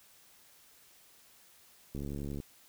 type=click train; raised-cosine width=3 ms; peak=-27 dBFS; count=33; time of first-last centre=1.95-2.401 s; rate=70.9 Hz; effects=white hiss -61 dBFS RMS until 2.68 s